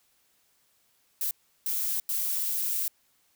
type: noise bursts at uneven times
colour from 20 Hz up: violet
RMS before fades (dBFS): -29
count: 3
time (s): 1.21-1.31 / 1.66-2 / 2.09-2.88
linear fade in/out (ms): 2
effects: white hiss -68 dBFS RMS until 3.35 s